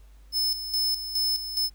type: tone with tremolo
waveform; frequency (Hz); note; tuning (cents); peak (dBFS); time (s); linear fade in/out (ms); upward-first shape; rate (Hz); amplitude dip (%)
45% pulse; 5230; E8; -15; -23; 0.32-1.7; 50; square; 2.4; 65
effects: added 50 Hz sine -48 dBFS peak until 1.74 s + pink hiss -64 dBFS RMS until 1.74 s